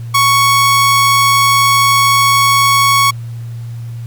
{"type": "tone", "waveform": "sawtooth", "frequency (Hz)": 1111, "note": "C#6", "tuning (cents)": 4, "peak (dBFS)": -4, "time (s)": [0.14, 3.11], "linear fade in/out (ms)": 10, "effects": ["added 117 Hz sine -22 dBFS peak until 4.06 s", "pink hiss -45 dBFS RMS until 4.06 s"]}